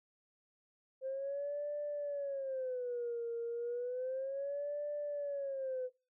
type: tone with vibrato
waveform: sine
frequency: 523.3 Hz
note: C5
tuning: in tune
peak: -35 dBFS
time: 1.01-5.9 s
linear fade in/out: 50 ms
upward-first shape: sine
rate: 0.32 Hz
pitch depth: 200 cents each way
effects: noise-tail reverb RT60 0.3 s tail -20 dB re dry + tanh soft clip ceiling -31 dBFS